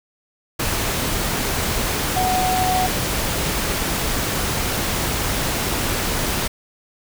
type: tone in noise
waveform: sine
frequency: 740 Hz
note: F#5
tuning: in tune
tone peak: -18 dBFS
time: 2.16-2.87 s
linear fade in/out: 10 ms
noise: pink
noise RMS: -22 dBFS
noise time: 0.59-6.48 s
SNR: +1 dB
effects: none